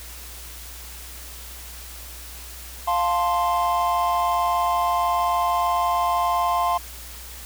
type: chord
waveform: triangle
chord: F major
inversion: none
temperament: equal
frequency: 698.5 / 880 / 1046.5 Hz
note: F5 / A5 / C6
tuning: 0 / 0 / 0 cents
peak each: -21 / -25 / -20 dBFS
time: 2.87-6.78 s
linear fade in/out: 10 ms
effects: added 60 Hz sine -40 dBFS peak until 7.45 s + white hiss -40 dBFS RMS until 7.45 s